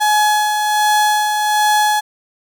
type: tone with tremolo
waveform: 35% pulse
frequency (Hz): 845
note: G#5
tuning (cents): +30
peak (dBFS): -9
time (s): 0-2.01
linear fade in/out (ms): 20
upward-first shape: sine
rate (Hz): 1.3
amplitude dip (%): 40
effects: none